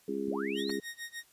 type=harmonic tone; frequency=68 Hz; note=C#2; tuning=33 cents flat; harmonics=3 / 4 / 5 / 6; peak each=-39 / -37 / -38 / -35 dBFS; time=0.08-0.8 s; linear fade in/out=5 ms
type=linear sweep; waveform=sine; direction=up; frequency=138.2 to 4500 Hz; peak=-38 dBFS; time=0.28-0.72 s; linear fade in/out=2 ms
type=tone with tremolo; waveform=sawtooth; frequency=1864.7 Hz; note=A#6; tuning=in tune; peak=-34 dBFS; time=0.55-1.24 s; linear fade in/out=50 ms; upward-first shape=sine; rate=6.7 Hz; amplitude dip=95%
type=clicks; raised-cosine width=0.5 ms; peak=-30 dBFS; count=2; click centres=0.695 / 0.702 s
effects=white hiss -64 dBFS RMS until 1.32 s + resampled to 32000 Hz